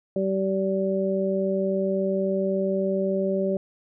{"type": "harmonic tone", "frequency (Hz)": 192.7, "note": "G3", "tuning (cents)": -29, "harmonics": [1, 2, 3], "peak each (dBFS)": [-26, -26, -26], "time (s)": [0.16, 3.57], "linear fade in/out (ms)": 2, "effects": []}